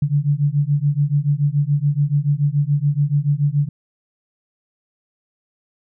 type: beating tone pair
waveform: sine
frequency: 141.3 / 148.3 Hz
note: C#3 / D3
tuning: +34 / +17 cents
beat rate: 7 Hz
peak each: -18 dBFS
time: 0.02-3.69 s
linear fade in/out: 5 ms
effects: none